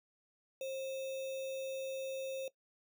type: tone with sample-and-hold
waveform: sine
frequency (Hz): 533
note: C5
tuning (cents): +32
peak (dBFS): -37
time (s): 0.61-2.48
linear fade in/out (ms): 2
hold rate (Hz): 3150
effects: noise-tail reverb RT60 0.1 s tail -19 dB re dry